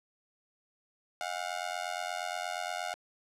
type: tone with amplitude modulation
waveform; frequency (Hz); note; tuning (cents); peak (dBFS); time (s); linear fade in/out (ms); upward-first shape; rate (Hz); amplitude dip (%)
sawtooth; 717; F5; +45; -26; 1.21-2.94; 0; sine; 88.5; 100
effects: low-pass 9000 Hz 12 dB/octave